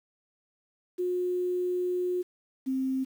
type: tone pair in turn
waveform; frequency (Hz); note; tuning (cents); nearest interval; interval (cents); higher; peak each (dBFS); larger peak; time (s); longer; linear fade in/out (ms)
sine; 360 / 263.3; F#4 / C4; -47 / +11; perfect fourth; 542; first; -26; neither; 0.98-2.23 / 2.66-3.05; first; 20
effects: 9-bit